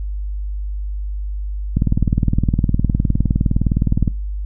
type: click train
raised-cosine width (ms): 5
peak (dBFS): -3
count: 46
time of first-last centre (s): 1.77-4.078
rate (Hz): 19.5
effects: noise-tail reverb RT60 0.3 s tail -23 dB re dry + added 50 Hz sine -21 dBFS peak until 4.45 s